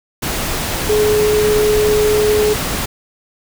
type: tone in noise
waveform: sine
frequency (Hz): 423.3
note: G#4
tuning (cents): +33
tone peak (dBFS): -11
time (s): 0.89-2.54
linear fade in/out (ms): 10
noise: pink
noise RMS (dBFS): -20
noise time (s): 0.22-2.86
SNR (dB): +6
effects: none